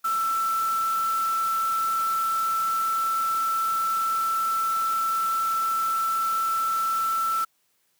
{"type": "tone in noise", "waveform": "sine", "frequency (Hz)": 1332, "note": "E6", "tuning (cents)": 18, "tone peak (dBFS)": -22, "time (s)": [0.04, 7.45], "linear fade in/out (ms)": 10, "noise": "white", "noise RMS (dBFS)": -38, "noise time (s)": [0.04, 7.45], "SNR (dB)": 13, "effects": ["white hiss -69 dBFS RMS until 7.99 s", "high-pass 100 Hz 12 dB/octave"]}